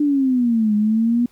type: exponential two-way sweep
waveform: sine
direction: down then up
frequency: 298.9 to 207.7 to 243.6 Hz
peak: -14 dBFS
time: 0-1.26 s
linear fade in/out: 5 ms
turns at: 0.75 s
effects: pink hiss -57 dBFS RMS until 1.31 s